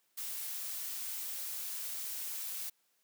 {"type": "noise", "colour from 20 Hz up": "blue", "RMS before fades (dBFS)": -40, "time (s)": [0.17, 2.7], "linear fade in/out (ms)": 10, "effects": ["white hiss -75 dBFS RMS until 3.03 s", "high-pass 200 Hz 12 dB/octave"]}